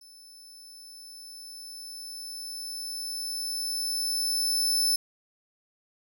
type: tone with level ramp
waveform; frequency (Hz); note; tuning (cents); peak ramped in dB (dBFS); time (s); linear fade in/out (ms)
sawtooth; 5270; E8; -1; -47 to -19; 0.01-4.96; 5
effects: none